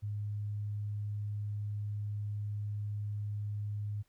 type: tone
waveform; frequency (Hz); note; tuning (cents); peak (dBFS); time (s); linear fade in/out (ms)
sine; 103.83; G#2; 0; -34; 0.02-4.03; 20
effects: pink hiss -75 dBFS RMS until 4.08 s